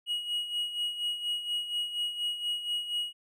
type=tone with tremolo; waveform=triangle; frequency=2900 Hz; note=F#7; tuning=35 cents flat; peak=-26 dBFS; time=0.06-3.13 s; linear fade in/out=50 ms; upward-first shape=sine; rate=4.2 Hz; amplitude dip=65%; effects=none

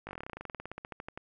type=slowing click train; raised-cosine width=0.5 ms; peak=-25 dBFS; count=25; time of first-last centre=0.07-1.175 s; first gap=19 ms; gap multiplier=1.07; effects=none

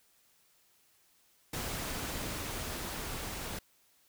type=noise with level ramp; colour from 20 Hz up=pink; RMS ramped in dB=-37 to -40 dBFS; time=1.53-3.59 s; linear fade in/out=5 ms; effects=white hiss -68 dBFS RMS until 4.08 s

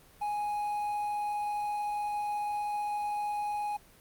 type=tone with quantisation; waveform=triangle; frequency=830.6 Hz; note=G#5; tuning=in tune; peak=-28 dBFS; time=0.21-3.77 s; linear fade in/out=10 ms; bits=9; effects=pink hiss -58 dBFS RMS until 4 s + Opus 32 kbps

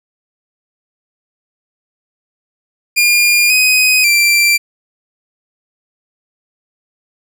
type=tone with pitch steps; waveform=sawtooth; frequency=2414 / 2509 / 2355 Hz; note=D7 / D#7 / D7; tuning=+47 / +14 / +4 cents; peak=-5 dBFS; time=2.96-4.58 s; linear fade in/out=20 ms; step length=540 ms; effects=none

